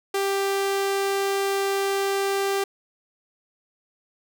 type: tone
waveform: sawtooth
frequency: 393.7 Hz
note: G4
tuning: 8 cents sharp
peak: -18 dBFS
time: 0.14-2.64 s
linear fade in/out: 5 ms
effects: none